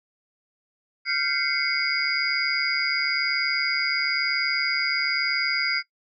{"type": "tone cluster", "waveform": "sine", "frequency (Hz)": [1394, 1542, 2061, 2202, 4867], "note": ["F6", "G6", "C7", "C#7", "D#8"], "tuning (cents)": [-4, -29, -27, -12, -39], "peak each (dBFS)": [-31, -32, -28, -26, -27], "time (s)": [1.05, 5.83], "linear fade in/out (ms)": 50, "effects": ["noise-tail reverb RT60 0.1 s tail -20 dB re dry"]}